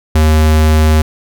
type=tone; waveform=square; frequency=77.78 Hz; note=D#2; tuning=in tune; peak=-7 dBFS; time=0.15-1.02 s; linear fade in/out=5 ms; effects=none